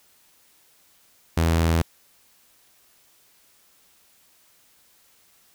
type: tone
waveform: sawtooth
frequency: 82.41 Hz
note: E2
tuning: in tune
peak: -14 dBFS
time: 1.37-1.82 s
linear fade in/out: 5 ms
effects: white hiss -59 dBFS RMS until 5.54 s